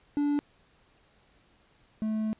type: tone pair in turn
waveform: triangle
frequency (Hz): 290 / 217.3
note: D4 / A3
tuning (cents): -22 / -21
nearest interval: perfect fourth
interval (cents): 499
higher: first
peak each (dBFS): -22 / -25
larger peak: first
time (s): 0.17-0.39 / 2.02-2.33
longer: second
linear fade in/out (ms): 0
effects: pink hiss -64 dBFS RMS until 2.39 s + resampled to 8000 Hz